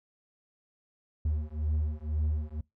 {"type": "beating tone pair", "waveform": "triangle", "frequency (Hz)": [75.4, 77.4], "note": ["D2", "D#2"], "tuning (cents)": [46, -9], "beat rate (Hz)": 2, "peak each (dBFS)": -29, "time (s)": [1.25, 2.61], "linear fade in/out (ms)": 5, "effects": ["noise-tail reverb RT60 0.2 s tail -24 dB re dry"]}